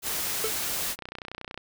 white noise, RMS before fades -30 dBFS, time 0.02-0.96 s, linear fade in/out 50 ms
square tone with exponential decay, 440 Hz, A4, in tune, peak -24 dBFS, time 0.44-0.56 s, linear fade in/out 2 ms, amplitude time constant 24 ms
click train, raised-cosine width 0.3 ms, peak -21 dBFS, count 19, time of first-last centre 0.99-1.576 s, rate 30.7 Hz
effects none

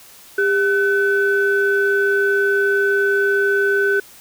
sine tone pair together, 400.2 / 1511 Hz, G4 / F#6, +36 / +36 cents, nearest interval octave + major seventh, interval 2300 cents, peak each -16 dBFS, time 0.38-4 s, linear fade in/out 5 ms, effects tanh soft clip ceiling -7 dBFS + white hiss -44 dBFS RMS until 4.2 s

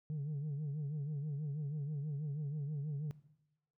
sine tone with vibrato, 146.83 Hz, D3, in tune, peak -34 dBFS, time 0.1-3.11 s, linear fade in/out 0 ms, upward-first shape sine, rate 6.2 Hz, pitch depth 100 cents each way, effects noise-tail reverb RT60 0.9 s tail -19 dB re dry + tanh soft clip ceiling -35 dBFS

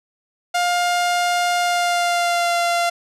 sawtooth tone with pitch glide, 706 to 691.1 Hz, F5 to F5, +19 to -18 cents, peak -13 dBFS, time 0.54-2.9 s, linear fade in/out 10 ms, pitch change -37 cents, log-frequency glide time 1.6-2.56 s, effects low-pass 10000 Hz 12 dB/octave

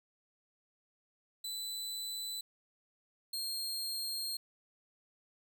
sawtooth tone pair in turn, 3995 / 4223 Hz, B7 / C8, +19 / +15 cents, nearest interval minor second, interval 96 cents, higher second, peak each -35 / -33 dBFS, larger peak second, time 1.44-2.41 / 3.33-4.37 s, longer second, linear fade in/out 5 ms, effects none

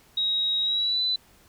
sine tone with pitch glide, 3802 to 3998 Hz, A#7 to B7, +33 to +20 cents, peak -22 dBFS, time 0.17-1.16 s, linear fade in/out 5 ms, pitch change +87 cents, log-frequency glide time 0.61-1.02 s, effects pink hiss -57 dBFS RMS until 1.48 s

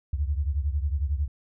sine beating tone pair, 69.3 / 80.3 Hz, C#2 / E2, 0 / -45 cents, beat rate 11 Hz, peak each -25 / -29 dBFS, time 0.13-1.28 s, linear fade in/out 5 ms, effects none

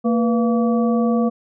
harmonic tone with a mistuned harmonic, 229.5 Hz, A#3, 27 cents flat, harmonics 1 / 2 / 3 / 5, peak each -16 / -22 / -26 / -30 dBFS, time 0.04-1.3 s, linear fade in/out 20 ms, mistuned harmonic 2, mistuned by +110 cents, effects none

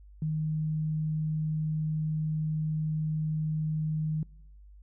sine tone, 155.56 Hz, D#3, in tune, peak -27 dBFS, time 0.22-4.23 s, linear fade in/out 2 ms, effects noise-tail reverb RT60 0.8 s tail -24 dB re dry + added 50 Hz sine -49 dBFS peak until 4.82 s

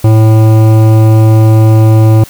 sine tone with hard clipping, 110 Hz, A2, in tune, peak -4 dBFS, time 0.04-2.24 s, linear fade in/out 5 ms, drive 14 dB, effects white hiss -33 dBFS RMS until 2.29 s

